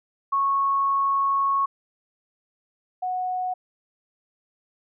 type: tone pair in turn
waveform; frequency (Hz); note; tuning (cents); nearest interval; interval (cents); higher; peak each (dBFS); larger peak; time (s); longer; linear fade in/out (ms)
sine; 1102 / 735.5; C#6 / F#5; -11 / -11; perfect fifth; 700; first; -19 / -24; first; 0.32-1.66 / 3.02-3.54; first; 10
effects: none